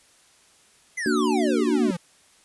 square exponential sweep, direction down, 2093 to 165.3 Hz, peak -27 dBFS, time 0.97-1.97 s, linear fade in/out 10 ms
sine chord, Bb augmented, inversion none, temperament equal, 233.1 / 293.7 / 370 Hz, Bb3 / D4 / F#4, 0 / 0 / 0 cents, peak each -24 dBFS, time 1.06-1.91 s, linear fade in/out 2 ms
effects white hiss -57 dBFS RMS until 2.44 s + resampled to 24000 Hz

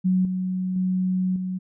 sine tone with level steps, 185 Hz, F#3, in tune, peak -17 / -23 / -20 / -25 dBFS, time 0.04-1.59 s, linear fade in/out 20 ms, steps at 0.25 / 0.76 / 1.36 s, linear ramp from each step 2 ms, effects none

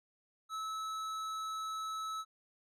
sine tone with tanh clipping, 1300 Hz, E6, 24 cents flat, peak -39 dBFS, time 0.49-2.25 s, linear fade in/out 50 ms, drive 14 dB, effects none

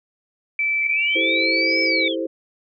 sine tone with pitch glide, 2320 to 2285 Hz, D7 to D7, -22 to -48 cents, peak -18 dBFS, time 0.59-2.08 s, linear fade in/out 2 ms, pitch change -26 cents, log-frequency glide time 1.37-1.82 s
sine linear two-way sweep, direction up then down, 2093 to 5274 to 3021 Hz, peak -24 dBFS, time 0.81-2.16 s, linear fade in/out 50 ms, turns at 1.82 s
sine chord, A minor seventh, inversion second, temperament equal, 329.6 / 392 / 440 / 523.3 Hz, E4 / G4 / A4 / C5, 0 / 0 / 0 / 0 cents, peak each -25 / -31 / -31 / -26 dBFS, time 1.15-2.27 s, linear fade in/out 10 ms
effects none

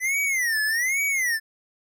square tone with vibrato, 1976 Hz, B6, in tune, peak -22 dBFS, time 0-1.4 s, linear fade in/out 50 ms, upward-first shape sine, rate 1.2 Hz, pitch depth 240 cents each way, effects none

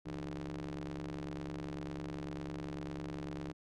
sawtooth ring-modulated tone, 70 Hz, C#2, 18 cents sharp, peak -33 dBFS, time 0.05-3.53 s, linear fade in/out 20 ms, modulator 234 Hz, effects low-pass 6000 Hz 12 dB/octave

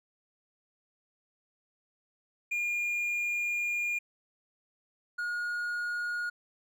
triangle tone pair in turn, 2418 / 1437.8 Hz, D7 / F6, +50 / +50 cents, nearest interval major sixth, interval 900 cents, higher first, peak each -27 / -29 dBFS, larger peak first, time 2.51-3.99 / 5.18-6.3 s, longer first, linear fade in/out 10 ms, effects none

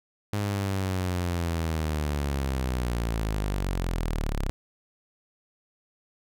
sawtooth linear sweep, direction down, 103.83 to 32.7 Hz, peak -22 dBFS, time 0.33-4.5 s, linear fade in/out 0 ms, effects none

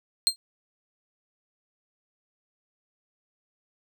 30% pulse tone with exponential decay, 4186 Hz, C8, in tune, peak -11 dBFS, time 0.27-0.36 s, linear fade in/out 0 ms, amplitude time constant 18 ms, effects none

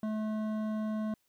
triangle tone with hard clipping, 215.9 Hz, A3, 33 cents flat, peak -33 dBFS, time 0.03-1.14 s, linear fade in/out 2 ms, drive 15 dB, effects white hiss -75 dBFS RMS until 1.28 s

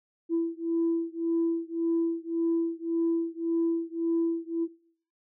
sine beating tone pair, 332.1 / 333.9 Hz, E4 / E4, +13 / +22 cents, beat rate 1.8 Hz, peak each -27 dBFS, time 0.29-4.68 s, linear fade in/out 50 ms, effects noise-tail reverb RT60 0.6 s tail -21 dB re dry + tanh soft clip ceiling -19 dBFS

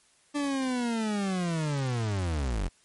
40% pulse linear sweep, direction down, 293.7 to 41.12 Hz, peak -26 dBFS, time 0.34-2.69 s, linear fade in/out 20 ms, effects white hiss -63 dBFS RMS until 2.84 s + MP3 48 kbps

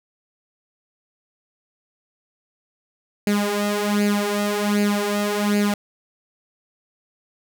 sawtooth tone with flanger, 205.8 Hz, G#3, 16 cents flat, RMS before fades -21 dBFS, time 3.27-5.74 s, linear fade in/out 2 ms, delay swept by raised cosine 0.43 to 3.33 ms, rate 1.3 Hz, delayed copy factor +0.75, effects none

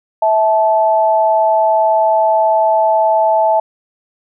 sine tone pair together, 652 / 870.3 Hz, E5 / A5, -19 / -19 cents, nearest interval perfect fourth, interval 500 cents, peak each -12 dBFS, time 0.22-3.6 s, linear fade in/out 5 ms, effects none

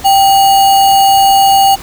sine tone with sample-and-hold, 784 Hz, G5, in tune, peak -4 dBFS, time 0.04-1.76 s, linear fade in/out 20 ms, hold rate 3675 Hz, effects pink hiss -30 dBFS RMS until 1.82 s

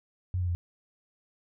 sine tone with pitch steps, 91.4 / 89.11 / 86.87 Hz, F#2 / F2 / F2, -21 / +35 / -9 cents, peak -26 dBFS, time 0.34-0.55 s, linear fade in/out 0 ms, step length 70 ms, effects none

